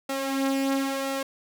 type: tone with flanger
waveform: sawtooth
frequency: 271.4 Hz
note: C#4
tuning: 36 cents flat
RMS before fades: -27 dBFS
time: 0.09-1.23 s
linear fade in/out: 5 ms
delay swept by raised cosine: 1.5 to 4.1 ms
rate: 0.99 Hz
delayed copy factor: +0.55
effects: none